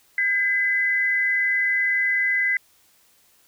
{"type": "tone pair together", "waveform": "sine", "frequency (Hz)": [1608.6, 2019], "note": ["G6", "B6"], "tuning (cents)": [44, 38], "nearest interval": "major third", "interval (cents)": 394, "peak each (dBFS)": [-27, -19], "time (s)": [0.18, 2.57], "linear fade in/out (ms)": 2, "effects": ["white hiss -59 dBFS RMS until 3.47 s"]}